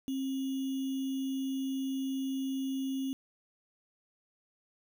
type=tone with sample-and-hold; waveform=sine; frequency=267.4 Hz; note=C4; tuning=38 cents sharp; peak=-31 dBFS; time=0.08-3.13 s; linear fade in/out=0 ms; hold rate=3150 Hz; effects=none